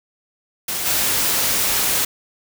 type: noise with level steps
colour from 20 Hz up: white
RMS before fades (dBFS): -24 / -19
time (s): 0.68-2.05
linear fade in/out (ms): 5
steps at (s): 0.85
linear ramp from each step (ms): 20
effects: none